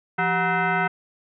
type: tone with frequency modulation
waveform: sine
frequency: 388.8 Hz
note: G4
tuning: 14 cents flat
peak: -19 dBFS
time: 0.18-0.88 s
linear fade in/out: 10 ms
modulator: 560 Hz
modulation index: 3
effects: none